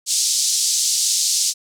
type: band-pass noise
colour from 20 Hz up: white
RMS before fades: -19 dBFS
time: 0.06-1.54 s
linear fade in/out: 50 ms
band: 4400 to 7900 Hz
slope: 24 dB/octave
effects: none